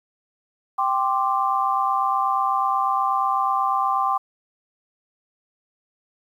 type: chord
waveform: sine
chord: G suspended fourth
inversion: none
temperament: equal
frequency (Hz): 784 / 1046.5 / 1174.7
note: G5 / C6 / D6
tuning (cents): 0 / 0 / 0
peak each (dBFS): -23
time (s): 0.78-4.18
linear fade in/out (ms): 10
effects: 9-bit